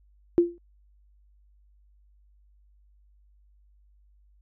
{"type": "tone with exponential decay", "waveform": "sine", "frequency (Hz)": 345, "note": "F4", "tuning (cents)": -21, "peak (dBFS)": -12, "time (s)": [0.38, 0.58], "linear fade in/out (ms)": 0, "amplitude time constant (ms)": 43, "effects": ["added 50 Hz sine -57 dBFS peak until 4.41 s"]}